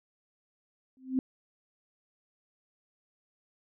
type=tone with exponential growth; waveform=sine; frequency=260.3 Hz; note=C4; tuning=9 cents flat; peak=-21 dBFS; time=0.97-1.19 s; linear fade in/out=1 ms; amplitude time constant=47 ms; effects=none